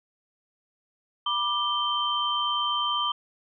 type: tone cluster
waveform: sine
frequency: 974 / 1183 / 3118 Hz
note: B5 / D6 / G7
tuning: -24 / +12 / -10 cents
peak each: -32 / -27 / -27 dBFS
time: 1.26-3.12 s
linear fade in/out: 5 ms
effects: none